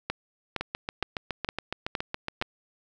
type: two click trains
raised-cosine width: 0.3 ms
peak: -14 / -12 dBFS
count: 14 / 6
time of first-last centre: 0.61-2.423 / 0.1-2.415 s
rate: 7.17 / 2.16 Hz
effects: none